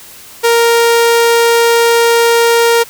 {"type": "tone", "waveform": "sawtooth", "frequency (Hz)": 466.2, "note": "A#4", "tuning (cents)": 0, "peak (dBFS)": -3, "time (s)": [0.43, 2.84], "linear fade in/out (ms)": 20, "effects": ["white hiss -35 dBFS RMS until 2.89 s"]}